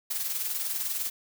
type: noise with tremolo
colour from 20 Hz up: blue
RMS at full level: -29 dBFS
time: 0.1-1.1 s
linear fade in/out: 10 ms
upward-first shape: sine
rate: 20 Hz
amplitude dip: 50%
effects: none